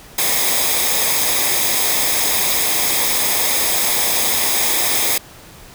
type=noise with comb filter; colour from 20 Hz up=white; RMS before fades=-17 dBFS; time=0.18-5.18 s; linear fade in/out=5 ms; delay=0.69 ms; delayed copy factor=-0.6; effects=pink hiss -41 dBFS RMS until 5.74 s